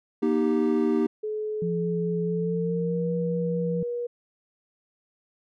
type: chord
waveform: triangle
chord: Eb major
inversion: second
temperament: equal with one note detuned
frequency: 238.3 / 311.1 / 392 Hz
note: Bb3 / Eb4 / G4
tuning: +38 / 0 / 0 cents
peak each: -23 / -23 / -23 dBFS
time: 0.22-1.07 s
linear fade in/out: 10 ms
type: tone with pitch glide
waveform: sine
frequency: 427.9 to 480.3 Hz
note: A4 to B4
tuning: -48 to -48 cents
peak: -27 dBFS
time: 1.23-4.07 s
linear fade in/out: 10 ms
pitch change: +200 cents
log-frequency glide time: 2.25-3.09 s
type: tone with vibrato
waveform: sine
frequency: 171.8 Hz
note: F3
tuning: 28 cents flat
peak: -26 dBFS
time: 1.62-3.83 s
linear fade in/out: 2 ms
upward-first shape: sine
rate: 4.7 Hz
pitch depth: 10 cents each way
effects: none